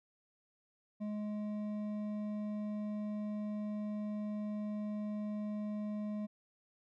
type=tone with hard clipping; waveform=triangle; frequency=210 Hz; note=G#3; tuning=19 cents sharp; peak=-38 dBFS; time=1-6.27 s; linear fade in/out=20 ms; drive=11 dB; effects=none